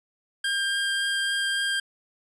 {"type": "tone with vibrato", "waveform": "25% pulse", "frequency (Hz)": 1600, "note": "G6", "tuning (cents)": 35, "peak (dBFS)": -20, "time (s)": [0.44, 1.8], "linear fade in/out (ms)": 5, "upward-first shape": "triangle", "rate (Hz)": 3.6, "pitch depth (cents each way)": 8, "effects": ["resampled to 22050 Hz"]}